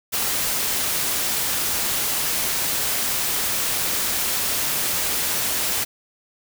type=noise; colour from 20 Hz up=white; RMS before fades=-23 dBFS; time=0.12-5.85 s; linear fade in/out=20 ms; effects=none